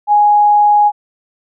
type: tone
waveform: sine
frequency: 830.6 Hz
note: G#5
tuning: in tune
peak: -6 dBFS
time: 0.07-0.92 s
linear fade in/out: 50 ms
effects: none